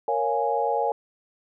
sine chord, Bb minor seventh, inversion none, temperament equal, 466.2 / 554.4 / 698.5 / 830.6 Hz, Bb4 / Db5 / F5 / Ab5, 0 / 0 / 0 / 0 cents, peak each -27 / -28 / -29 / -25 dBFS, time 0.08-0.92 s, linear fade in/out 2 ms, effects none

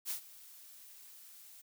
blue noise with ADSR envelope, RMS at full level -36 dBFS, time 0.05-1.62 s, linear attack 52 ms, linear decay 100 ms, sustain -19 dB, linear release 15 ms, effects none

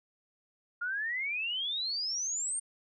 sine exponential sweep, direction up, 1396.9 to 8910 Hz, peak -31 dBFS, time 0.81-2.6 s, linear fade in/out 10 ms, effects none

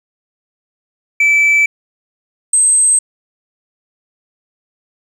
sine tone pair in turn, 2314 / 8266 Hz, D7 / C9, -26 / -22 cents, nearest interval octave + minor seventh, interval 2204 cents, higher second, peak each -5 dBFS, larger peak neither, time 1.2-1.66 / 2.53-2.99 s, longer neither, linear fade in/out 5 ms, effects tanh soft clip ceiling -7 dBFS + 7-bit

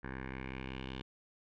10% pulse tone with low-pass filter sweep, 65.3 Hz, C2, 3 cents flat, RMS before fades -43 dBFS, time 0.03-1.02 s, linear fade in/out 10 ms, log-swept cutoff 1700 to 3300 Hz, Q 3.6, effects none

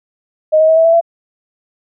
sine tone with pitch steps, 622.3 / 632.1 / 642 / 652.1 / 662.4 / 672.8 Hz, D#5 / D#5 / E5 / E5 / E5 / E5, 0 / +27 / -46 / -19 / +8 / +35 cents, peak -6 dBFS, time 0.52-1.012 s, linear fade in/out 20 ms, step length 82 ms, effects none

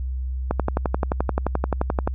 click train, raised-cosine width 1 ms, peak -7 dBFS, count 19, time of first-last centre 0.51-2.075 s, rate 11.5 Hz, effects added 64 Hz sine -24 dBFS peak until 2.14 s

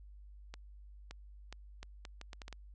accelerating click train, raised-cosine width 0.2 ms, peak -29 dBFS, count 10, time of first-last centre 0.54-2.527 s, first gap 570 ms, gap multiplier 0.73, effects added 50 Hz sine -51 dBFS peak until 2.74 s + resampled to 24000 Hz

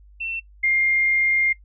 sine tone pair in turn, 2694 / 2116 Hz, E7 / C7, +37 / +19 cents, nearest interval major third, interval 418 cents, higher first, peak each -26 / -17 dBFS, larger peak second, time 0.2-0.4 / 0.63-1.53 s, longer second, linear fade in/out 10 ms, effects noise-tail reverb RT60 0.1 s tail -18 dB re dry + added 50 Hz sine -46 dBFS peak until 1.64 s

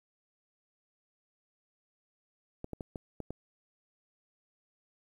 clicks, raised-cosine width 2 ms, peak -25 dBFS, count 6, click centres 2.644 / 2.733 / 2.808 / 2.958 / 3.203 / 3.306 s, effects 10-bit

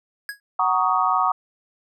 square tone with exponential decay, 1661.2 Hz, G#6, in tune, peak -25 dBFS, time 0.29-0.4 s, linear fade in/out 1 ms, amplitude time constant 23 ms
sine chord, D# minor seventh, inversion first, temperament just, 746.7 / 933.4 / 1120.1 / 1244.5 Hz, F#5 / A#5 / C#6 / D#6, +16 / +2 / +18 / 0 cents, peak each -23 / -24 / -22 / -22 dBFS, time 0.59-1.32 s, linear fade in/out 5 ms
effects none

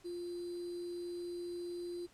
sine tone with sample-and-hold, 349.2 Hz, F4, in tune, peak -39 dBFS, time 0.04-2.07 s, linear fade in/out 20 ms, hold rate 4410 Hz, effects pink hiss -65 dBFS RMS until 2.13 s + low-pass 10000 Hz 12 dB/octave

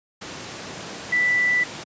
sine tone in noise, 1975.5 Hz, B6, in tune, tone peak -17 dBFS, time 1.12-1.64 s, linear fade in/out 10 ms, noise pink, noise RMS -34 dBFS, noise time 0.21-1.84 s, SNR +14 dB, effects high-pass 150 Hz 12 dB/octave + resampled to 16000 Hz

